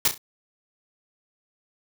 white noise with echo, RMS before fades -19 dBFS, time 0.05-0.08 s, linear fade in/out 2 ms, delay 33 ms, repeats 3, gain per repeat -9 dB, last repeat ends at 0.179 s, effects none

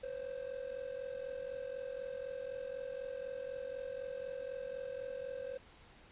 triangle ring-modulated tone, 523.3 Hz, C5, in tune, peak -35 dBFS, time 0.03-5.58 s, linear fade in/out 5 ms, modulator 22 Hz, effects pink hiss -60 dBFS RMS until 6.11 s + resampled to 8000 Hz

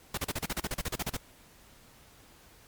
pink noise bursts, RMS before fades -32 dBFS, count 15, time 0.14-1.169 s, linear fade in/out 5 ms, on 35 ms, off 36 ms, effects pink hiss -57 dBFS RMS until 2.67 s + MP3 96 kbps

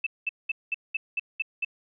sine tone bursts, 2637 Hz, E7, in tune, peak -24 dBFS, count 8, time 0.04-1.648 s, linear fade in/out 5 ms, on 26 ms, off 200 ms, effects none

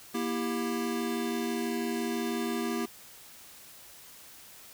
square chord, E diminished, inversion second, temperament just, 237.3 / 329.6 / 395.6 Hz, Bb3 / E4 / G4, +31 / 0 / +16 cents, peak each -33 / -36 / -36 dBFS, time 0.14-2.86 s, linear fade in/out 10 ms, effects white hiss -51 dBFS RMS until 4.73 s

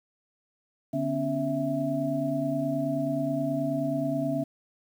sine tone cluster, 145.2 / 249.8 / 279.2 / 659 Hz, D3 / B3 / C#4 / E5, -19 / +20 / +13 / -1 cents, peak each -33 / -33 / -29 / -30 dBFS, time 0.93-4.44 s, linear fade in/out 10 ms, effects 9-bit

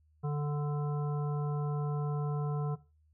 harmonic tone, 146.83 Hz, D3, in tune, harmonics 1 / 3 / 5 / 7 / 9, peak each -30 / -40 / -44 / -47 / -49 dBFS, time 0.23-2.76 s, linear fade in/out 20 ms, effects noise-tail reverb RT60 0.3 s tail -18 dB re dry + added 77 Hz sine -64 dBFS peak until 3.13 s

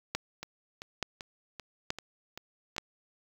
two click trains, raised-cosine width 0.2 ms, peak -13 / -23 dBFS, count 4 / 7, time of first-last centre 0.15-2.782 / 0.43-2.765 s, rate 1.14 / 2.57 Hz, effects 7-bit

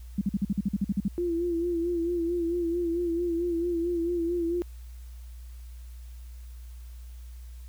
sine tone bursts, 198.6 Hz, G3, 23 cents sharp, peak -22 dBFS, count 12, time 0.18-1.082 s, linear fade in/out 5 ms, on 33 ms, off 46 ms
sine tone with vibrato, 342.1 Hz, F4, 36 cents flat, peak -25 dBFS, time 1.18-4.62 s, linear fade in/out 0 ms, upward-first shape sine, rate 4.5 Hz, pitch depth 53 cents each way
effects added 60 Hz sine -40 dBFS peak until 7.68 s + white hiss -60 dBFS RMS until 7.68 s

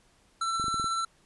square tone with tremolo, 1340 Hz, E6, 28 cents sharp, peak -27 dBFS, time 0.41-1.05 s, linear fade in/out 5 ms, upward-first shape sine, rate 16 Hz, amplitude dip 25%
clicks, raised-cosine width 3 ms, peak -27 dBFS, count 6, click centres 0.598 / 0.642 / 0.682 / 0.743 / 0.798 / 0.843 s
effects pink hiss -64 dBFS RMS until 1.25 s + resampled to 24000 Hz

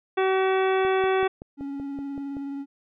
harmonic tone, 380 Hz, F#4, 46 cents sharp, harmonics 1 / 2 / 3 / 4 / 5 / 6 / 7 / 9, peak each -21 / -27 / -31 / -33 / -35 / -37 / -38 / -40 dBFS, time 0.17-1.28 s, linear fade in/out 10 ms
click train, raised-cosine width 2 ms, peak -26 dBFS, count 9, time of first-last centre 0.85-2.368 s, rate 5.27 Hz
triangle tone with vibrato, 278.8 Hz, C#4, 10 cents sharp, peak -28 dBFS, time 1.57-2.66 s, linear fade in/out 50 ms, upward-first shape sine, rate 19 Hz, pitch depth 18 cents each way
effects none

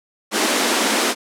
pink high-pass noise, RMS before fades -18 dBFS, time 0.31-1.15 s, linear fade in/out 50 ms, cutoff 210 Hz, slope 96 dB/octave, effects low-pass 10000 Hz 12 dB/octave

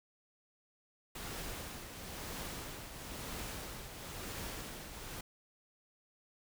pink noise with tremolo, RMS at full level -42 dBFS, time 1.15-5.21 s, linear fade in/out 5 ms, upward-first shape triangle, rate 1 Hz, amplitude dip 55%, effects none

